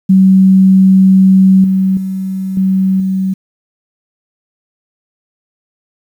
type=tone with level steps; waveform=sine; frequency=190 Hz; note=F#3; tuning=46 cents sharp; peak=-3 / -8 / -15 / -8 / -11 dBFS; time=0.09-3.34 s; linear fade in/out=10 ms; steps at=1.64 / 1.97 / 2.57 / 3 s; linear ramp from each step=2 ms; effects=7-bit

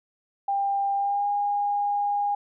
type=tone with pitch glide; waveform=sine; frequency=796 to 816 Hz; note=G5 to G#5; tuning=+26 to -31 cents; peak=-22 dBFS; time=0.48-2.35 s; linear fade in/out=5 ms; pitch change=+43 cents; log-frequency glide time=0.95-1.28 s; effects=none

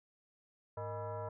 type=tone with frequency modulation; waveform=sine; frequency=257.3 Hz; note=C4; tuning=29 cents flat; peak=-38 dBFS; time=0.77-1.29 s; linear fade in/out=5 ms; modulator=361 Hz; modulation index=2.3; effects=none

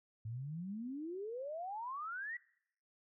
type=exponential sweep; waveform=sine; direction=up; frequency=106.1 to 1975.5 Hz; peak=-40 dBFS; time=0.25-2.37 s; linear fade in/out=5 ms; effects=noise-tail reverb RT60 0.7 s tail -22 dB re dry

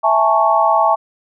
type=chord; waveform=sine; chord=A major seventh; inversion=second; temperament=equal with one note detuned; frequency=659.3 / 830.6 / 890.7 / 1108.7 Hz; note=E5 / G#5 / A5 / C#6; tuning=0 / 0 / +21 / 0 cents; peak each=-16 dBFS; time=0.03-0.96 s; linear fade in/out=20 ms; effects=none

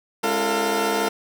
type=tone cluster; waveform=20% pulse; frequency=208.1 / 273.8 / 338.6 / 450.3 / 709 Hz; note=G#3 / C#4 / E4 / A4 / F5; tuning=+4 / -21 / +46 / +40 / +26 cents; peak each=-24 / -27 / -23 / -18 / -23 dBFS; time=0.23-1.09 s; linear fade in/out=10 ms; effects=none

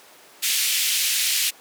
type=band-pass noise; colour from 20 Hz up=pink; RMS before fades=-22 dBFS; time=0.42-1.51 s; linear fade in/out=20 ms; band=2400 to 16000 Hz; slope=24 dB/octave; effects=pink hiss -48 dBFS RMS until 1.6 s + high-pass 400 Hz 12 dB/octave

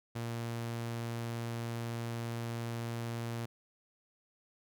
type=tone; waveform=sawtooth; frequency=116.7 Hz; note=A#2; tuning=2 cents sharp; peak=-32 dBFS; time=0.15-3.46 s; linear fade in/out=10 ms; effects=none

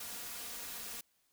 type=noise with comb filter; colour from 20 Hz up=white; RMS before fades=-44 dBFS; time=0-1.01 s; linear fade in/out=5 ms; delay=4.2 ms; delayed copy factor=+0.6; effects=white hiss -75 dBFS RMS until 1.32 s

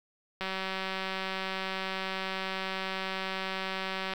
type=click train; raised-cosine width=0.3 ms; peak=-18 dBFS; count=709; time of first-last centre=0.41-4.136 s; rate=190 Hz; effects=8-bit

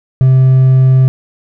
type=tone with hard clipping; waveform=triangle; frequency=130.81 Hz; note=C3; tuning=in tune; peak=-5 dBFS; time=0.21-1.08 s; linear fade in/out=0 ms; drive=5 dB; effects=none

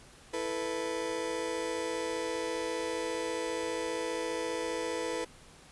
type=chord; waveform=35% pulse; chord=E suspended fourth; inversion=none; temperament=just; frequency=329.6 / 439.5 / 494.4 Hz; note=E4 / A4 / B4; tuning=0 / -2 / +2 cents; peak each=-37 / -36 / -33 dBFS; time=0.33-5.25 s; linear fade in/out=10 ms; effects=pink hiss -55 dBFS RMS until 5.71 s + resampled to 24000 Hz

